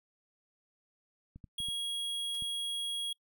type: clicks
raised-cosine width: 5 ms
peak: -36 dBFS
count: 5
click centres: 1.36 / 1.442 / 1.603 / 1.686 / 2.423 s
type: tone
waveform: square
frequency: 3300 Hz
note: G#7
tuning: 12 cents flat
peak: -34 dBFS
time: 1.58-3.13 s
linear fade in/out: 5 ms
type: noise with exponential decay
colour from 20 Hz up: white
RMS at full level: -49 dBFS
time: 2.34-2.45 s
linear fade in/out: 5 ms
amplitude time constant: 22 ms
effects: noise-tail reverb RT60 0.1 s tail -26 dB re dry